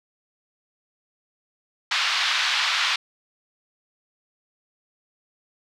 white band-pass noise, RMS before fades -23 dBFS, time 1.91-2.96 s, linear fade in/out 5 ms, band 1000 to 4300 Hz, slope 24 dB/octave, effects none

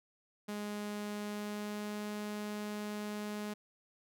sawtooth tone with pitch glide, 207.7 to 209.1 Hz, G#3 to G#3, 0 to +12 cents, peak -34 dBFS, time 0.48-3.54 s, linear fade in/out 10 ms, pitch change +12 cents, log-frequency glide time 1.21-2.06 s, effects none

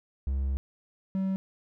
triangle tone pair in turn, 67.6 / 191.2 Hz, C#2 / G3, -43 / -43 cents, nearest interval octave + tritone, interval 1800 cents, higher second, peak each -24 dBFS, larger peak neither, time 0.27-0.57 / 1.15-1.36 s, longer first, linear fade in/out 0 ms, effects none

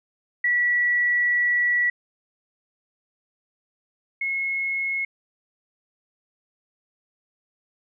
sine tone pair in turn, 1944 / 2173 Hz, B6 / C#7, -28 / -35 cents, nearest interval major second, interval 193 cents, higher second, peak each -18 / -23 dBFS, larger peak first, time 0.44-1.9 / 4.21-5.05 s, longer first, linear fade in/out 5 ms, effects none

